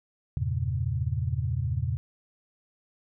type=chord; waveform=sine; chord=E diminished seventh; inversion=none; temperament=equal with one note detuned; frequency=82.41 / 98 / 116.54 / 136.29 Hz; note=E2 / G2 / Bb2 / Db3; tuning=0 / 0 / 0 / -29 cents; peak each=-31 / -33 / -30 / -31 dBFS; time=0.37-1.97 s; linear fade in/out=0 ms; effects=none